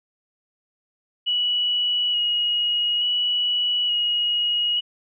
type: tone with vibrato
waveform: sine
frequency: 2915 Hz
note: F#7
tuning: 26 cents flat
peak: -19 dBFS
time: 1.26-4.81 s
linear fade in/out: 20 ms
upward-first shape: square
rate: 0.57 Hz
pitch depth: 14 cents each way
effects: none